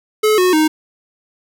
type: tone with pitch steps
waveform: square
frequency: 429.6 / 365.4 / 310.9 Hz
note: A4 / F#4 / D#4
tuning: -41 / -22 / -1 cents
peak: -11 dBFS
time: 0.23-0.68 s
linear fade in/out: 10 ms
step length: 150 ms
effects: 8-bit